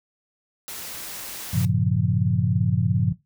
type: noise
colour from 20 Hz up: white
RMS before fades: -35 dBFS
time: 0.68-1.65 s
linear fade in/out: 0 ms
type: chord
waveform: sine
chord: G half-diminished seventh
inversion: none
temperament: equal with one note detuned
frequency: 98 / 115.4 / 138.59 / 174.61 Hz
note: G2 / Bb2 / Db3 / F3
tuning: 0 / -17 / 0 / 0 cents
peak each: -24 dBFS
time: 1.53-3.13 s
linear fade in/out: 10 ms
effects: noise-tail reverb RT60 0.2 s tail -17 dB re dry